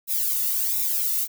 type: noise with flanger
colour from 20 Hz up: violet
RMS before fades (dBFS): -24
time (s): 0.07-1.28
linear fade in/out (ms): 50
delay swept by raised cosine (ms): 0.65 to 1.27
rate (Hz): 1.4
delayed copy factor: -0.8
effects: none